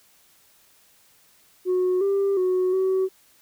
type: tone with pitch steps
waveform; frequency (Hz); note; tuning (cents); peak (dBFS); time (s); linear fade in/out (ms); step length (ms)
sine; 366 / 395.3 / 368.1 / 378; F#4 / G4 / F#4 / F#4; -19 / +15 / -9 / +37; -17; 1.65-3.09; 50; 360
effects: tanh soft clip ceiling -17 dBFS + white hiss -58 dBFS RMS until 3.41 s